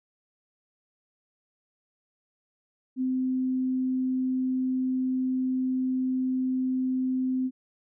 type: tone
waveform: sine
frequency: 257.9 Hz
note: C4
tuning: 25 cents flat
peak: -24 dBFS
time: 2.96-7.51 s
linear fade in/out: 50 ms
effects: none